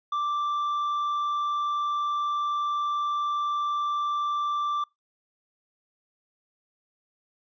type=tone with hard clipping; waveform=triangle; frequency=1174.7 Hz; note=D6; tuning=in tune; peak=-26 dBFS; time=0.12-4.84 s; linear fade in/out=5 ms; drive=7 dB; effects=noise-tail reverb RT60 0.2 s tail -25 dB re dry + resampled to 16000 Hz